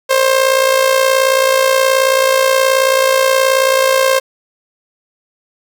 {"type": "tone with amplitude modulation", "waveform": "sawtooth", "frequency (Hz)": 530, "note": "C5", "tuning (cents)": 22, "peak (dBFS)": -3, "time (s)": [0.09, 4.2], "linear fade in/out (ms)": 20, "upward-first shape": "sine", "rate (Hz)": 58.7, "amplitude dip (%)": 60, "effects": []}